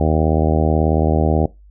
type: harmonic tone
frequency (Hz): 78.4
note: D#2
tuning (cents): +14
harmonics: 1 / 2 / 3 / 4 / 5 / 6 / 7 / 8 / 9 / 10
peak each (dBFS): -17 / -20 / -22 / -23 / -24 / -25 / -25 / -26 / -27 / -27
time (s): 0-1.46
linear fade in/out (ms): 5
effects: noise-tail reverb RT60 0.2 s tail -20 dB re dry + added 50 Hz sine -42 dBFS peak until 1.7 s